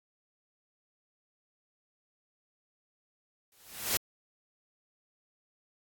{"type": "noise with exponential growth", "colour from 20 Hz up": "white", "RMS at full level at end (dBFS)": -26, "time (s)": [3.52, 3.97], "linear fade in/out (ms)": 1, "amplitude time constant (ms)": 96, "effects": ["AAC 64 kbps"]}